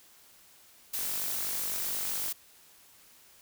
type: noise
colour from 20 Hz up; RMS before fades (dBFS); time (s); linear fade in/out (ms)
blue; -33; 0.93-2.33; 10
type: click train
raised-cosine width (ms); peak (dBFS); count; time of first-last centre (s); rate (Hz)
0.5; -30; 63; 0.99-2.282; 48
effects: white hiss -58 dBFS RMS until 3.41 s